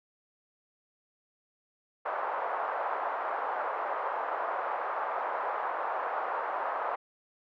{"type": "band-pass noise", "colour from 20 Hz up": "white", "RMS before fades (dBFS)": -33, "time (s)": [2.05, 6.96], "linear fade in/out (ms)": 10, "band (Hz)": [560, 1200], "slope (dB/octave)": 24, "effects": []}